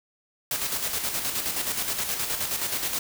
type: noise with tremolo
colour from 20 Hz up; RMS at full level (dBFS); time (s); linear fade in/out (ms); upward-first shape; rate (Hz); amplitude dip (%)
white; -27; 0.51-2.99; 2; square; 9.5; 45
effects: none